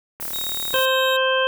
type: noise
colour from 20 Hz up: violet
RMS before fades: -29 dBFS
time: 0.2-0.86 s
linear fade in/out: 10 ms
type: click train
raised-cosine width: 0.5 ms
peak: -20 dBFS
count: 23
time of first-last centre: 0.2-0.787 s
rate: 37.5 Hz
type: tone with pitch glide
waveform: 40% pulse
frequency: 3761 to 3783 Hz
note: A#7 to A#7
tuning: +15 to +25 cents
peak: -26 dBFS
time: 0.33-1.17 s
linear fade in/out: 10 ms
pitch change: +10 cents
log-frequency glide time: 0.78-1.05 s
type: harmonic tone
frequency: 523.3 Hz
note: C5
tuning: in tune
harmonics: 1 / 2 / 3 / 5 / 6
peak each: -20 / -24 / -23 / -28 / -25 dBFS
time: 0.74-1.47 s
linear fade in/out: 0 ms
effects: none